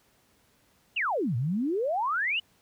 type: exponential two-way sweep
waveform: sine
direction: down then up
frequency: 3032 to 111 to 3032 Hz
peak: -25 dBFS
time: 0.96-2.4 s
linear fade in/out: 10 ms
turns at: 1.36 s
effects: pink hiss -65 dBFS RMS until 2.61 s + high-pass 60 Hz 12 dB/octave